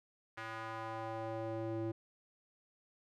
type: tone with band-pass filter sweep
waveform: square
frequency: 112.1 Hz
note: A2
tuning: 33 cents sharp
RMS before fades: -41 dBFS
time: 0.37-1.92 s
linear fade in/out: 10 ms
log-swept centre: 1600 to 340 Hz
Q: 1.6
effects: none